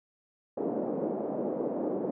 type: band-pass noise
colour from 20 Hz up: white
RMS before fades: -32 dBFS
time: 0.57-2.11 s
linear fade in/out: 5 ms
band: 210 to 550 Hz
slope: 24 dB/octave
effects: none